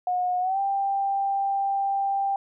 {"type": "tone with pitch glide", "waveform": "sine", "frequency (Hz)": [724, 789.5], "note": ["F#5", "G5"], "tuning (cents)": [-38, 12], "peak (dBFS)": -22, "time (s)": [0.07, 2.36], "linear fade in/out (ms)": 2, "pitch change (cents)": 150, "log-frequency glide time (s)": [0.4, 0.59], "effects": []}